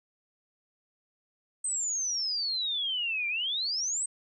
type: exponential two-way sweep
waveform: sine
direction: down then up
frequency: 8370 to 2341 to 8370 Hz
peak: -28 dBFS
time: 1.64-4.06 s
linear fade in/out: 5 ms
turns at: 3.28 s
effects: none